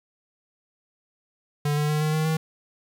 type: tone with pitch steps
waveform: square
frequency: 146.83 / 149.14 / 151.48 / 153.86 / 156.28 / 158.74 Hz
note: D3 / D3 / D#3 / D#3 / D#3 / D#3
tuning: 0 / +27 / -46 / -19 / +8 / +35 cents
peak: -22 dBFS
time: 1.65-2.37 s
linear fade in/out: 5 ms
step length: 120 ms
effects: 9-bit